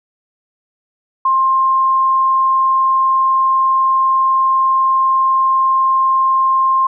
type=tone; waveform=sine; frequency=1058 Hz; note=C6; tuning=19 cents sharp; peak=-10 dBFS; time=1.25-6.87 s; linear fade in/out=5 ms; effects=none